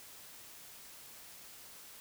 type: silence
effects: white hiss -53 dBFS RMS until 2 s